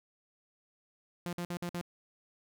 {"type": "tone bursts", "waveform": "sawtooth", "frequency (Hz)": 174.61, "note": "F3", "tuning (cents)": 0, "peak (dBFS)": -31, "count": 5, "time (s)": [1.26, 1.813], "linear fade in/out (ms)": 0, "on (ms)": 69, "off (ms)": 52, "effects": []}